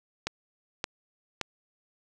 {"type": "click train", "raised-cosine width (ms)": 0.2, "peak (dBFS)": -12, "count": 3, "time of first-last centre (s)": [0.27, 1.413], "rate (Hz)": 1.75, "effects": []}